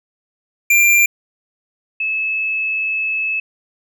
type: tone pair in turn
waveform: square / sine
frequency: 2378 / 2601 Hz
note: D7 / E7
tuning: +21 / -24 cents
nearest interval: major second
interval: 155 cents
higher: second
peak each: -10 / -17 dBFS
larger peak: first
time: 0.7-1.06 / 2-3.4 s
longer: second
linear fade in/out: 5 ms
effects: none